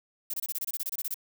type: noise bursts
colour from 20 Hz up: violet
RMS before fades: -32 dBFS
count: 14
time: 0.3-1.143 s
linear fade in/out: 5 ms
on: 37 ms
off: 25 ms
effects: none